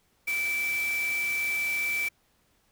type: tone in noise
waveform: sine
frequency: 2323 Hz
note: D7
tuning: 20 cents flat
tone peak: -26 dBFS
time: 0.27-2.09 s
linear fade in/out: 10 ms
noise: white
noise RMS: -39 dBFS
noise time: 0.27-2.09 s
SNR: +10 dB
effects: pink hiss -68 dBFS RMS until 2.71 s